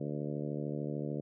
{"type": "harmonic tone with a mistuned harmonic", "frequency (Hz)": 73.42, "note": "D2", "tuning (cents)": 0, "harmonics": [2, 3, 4, 5, 6, 7, 8, 9], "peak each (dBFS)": [-38, -41, -41, -44, -44, -45, -47, -56], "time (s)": [0, 1.21], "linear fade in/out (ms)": 10, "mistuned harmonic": 9, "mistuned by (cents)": 24, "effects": []}